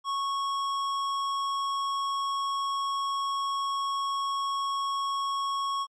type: tone with tanh clipping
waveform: sine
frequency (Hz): 1103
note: C#6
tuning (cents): -9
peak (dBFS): -29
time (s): 0.04-5.87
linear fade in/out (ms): 50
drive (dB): 16
effects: low-pass 9000 Hz 12 dB/octave + MP3 64 kbps

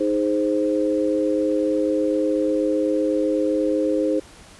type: chord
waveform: sine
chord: Ab major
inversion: second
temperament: equal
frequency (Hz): 311.1 / 415.3 / 523.3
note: Eb4 / Ab4 / C5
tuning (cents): 0 / 0 / 0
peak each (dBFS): -21 / -25 / -22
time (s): 0-4.2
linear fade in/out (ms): 10
effects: pink hiss -46 dBFS RMS until 4.59 s + resampled to 24000 Hz

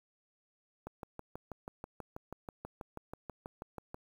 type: click train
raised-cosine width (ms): 1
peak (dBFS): -28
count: 20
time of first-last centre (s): 0.87-3.944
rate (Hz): 6.18
effects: 9-bit

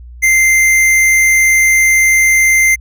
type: tone with hard clipping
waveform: sine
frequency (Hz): 2087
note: C7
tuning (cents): -5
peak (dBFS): -8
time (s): 0.22-2.76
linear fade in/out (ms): 20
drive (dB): 16
effects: added 60 Hz sine -30 dBFS peak until 2.8 s

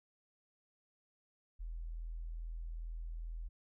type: tone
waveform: sine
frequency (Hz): 41.2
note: E1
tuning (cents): 0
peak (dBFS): -40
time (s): 1.59-3.49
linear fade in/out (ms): 20
effects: none

